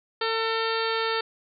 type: harmonic tone with a mistuned harmonic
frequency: 450.1 Hz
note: A4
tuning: 39 cents sharp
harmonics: 1 / 2 / 3 / 4 / 5 / 6 / 7 / 8 / 9 / 10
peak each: -28 / -32 / -30 / -33 / -38 / -38 / -37 / -36 / -41 / -36 dBFS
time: 0.21-1.21 s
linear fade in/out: 5 ms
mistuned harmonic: 8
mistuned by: +30 cents
effects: none

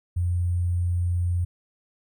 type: tone with sample-and-hold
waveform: sine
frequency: 87.9 Hz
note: F2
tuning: 12 cents sharp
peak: -21 dBFS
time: 0.16-1.45 s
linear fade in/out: 10 ms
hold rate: 8820 Hz
effects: none

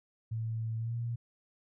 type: tone with pitch glide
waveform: sine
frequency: 112.4 to 117.65 Hz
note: A2 to A#2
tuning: +37 to +16 cents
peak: -32 dBFS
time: 0.31-1.16 s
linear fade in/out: 10 ms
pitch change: +79 cents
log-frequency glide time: 0.78-0.95 s
effects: none

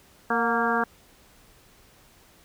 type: harmonic tone with a mistuned harmonic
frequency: 231.6 Hz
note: A#3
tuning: 11 cents flat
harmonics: 1 / 2 / 3 / 4 / 5 / 6 / 7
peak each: -29 / -29 / -29 / -29 / -29 / -29 / -29 dBFS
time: 0.3-0.84 s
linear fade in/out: 5 ms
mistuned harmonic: 3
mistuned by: +52 cents
effects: pink hiss -56 dBFS RMS until 2.44 s

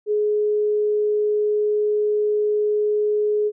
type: tone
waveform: sine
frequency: 420.4 Hz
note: G#4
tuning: 21 cents sharp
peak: -17 dBFS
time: 0.06-3.52 s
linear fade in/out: 50 ms
effects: none

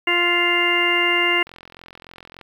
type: harmonic tone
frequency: 349.2 Hz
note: F4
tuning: in tune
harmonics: 1 / 2 / 3 / 4 / 5 / 6 / 8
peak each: -24 / -29 / -26 / -30 / -28 / -19 / -21 dBFS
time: 0.07-1.43 s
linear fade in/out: 5 ms
type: click train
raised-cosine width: 0.3 ms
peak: -24 dBFS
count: 42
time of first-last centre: 1.47-2.413 s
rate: 43.5 Hz
effects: 8-bit

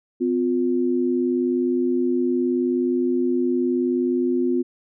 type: tone pair together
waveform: sine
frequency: 254.9 / 354.1 Hz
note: C4 / F4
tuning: -45 / +24 cents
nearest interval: tritone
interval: 569 cents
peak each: -21 dBFS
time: 0.2-4.63 s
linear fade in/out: 20 ms
effects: none

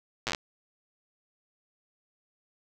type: slowing click train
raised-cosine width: 0.2 ms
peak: -12 dBFS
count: 8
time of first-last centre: 0.27-0.348 s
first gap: 8 ms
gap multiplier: 1.11
effects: none

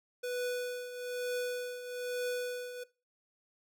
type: tone with tremolo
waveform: square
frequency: 493.9 Hz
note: B4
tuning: in tune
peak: -32 dBFS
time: 0.23-2.84 s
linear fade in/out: 10 ms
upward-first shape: triangle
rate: 1.1 Hz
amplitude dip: 70%
effects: noise-tail reverb RT60 0.3 s tail -20 dB re dry

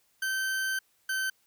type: tone pair in turn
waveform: 40% pulse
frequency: 1547 / 1541.5 Hz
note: G6 / G6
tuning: -23 / -29 cents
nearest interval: unison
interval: 6 cents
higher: first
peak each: -27 dBFS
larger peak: neither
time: 0.22-0.79 / 1.09-1.3 s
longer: first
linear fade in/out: 5 ms
effects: white hiss -69 dBFS RMS until 1.46 s

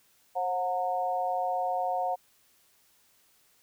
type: tone cluster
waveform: sine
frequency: 535 / 727 / 917 Hz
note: C5 / F#5 / A#5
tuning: +38 / -31 / -29 cents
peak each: -34 / -28 / -35 dBFS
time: 0.35-2.16 s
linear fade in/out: 20 ms
effects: white hiss -65 dBFS RMS until 3.62 s

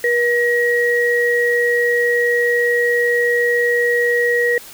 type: tone pair together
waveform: sine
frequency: 480.1 / 1900 Hz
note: B4 / A#6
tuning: -49 / +33 cents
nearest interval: 2 octaves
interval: 2382 cents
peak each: -16 / -16 dBFS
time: 0.04-4.58 s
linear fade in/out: 2 ms
effects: white hiss -38 dBFS RMS until 4.73 s

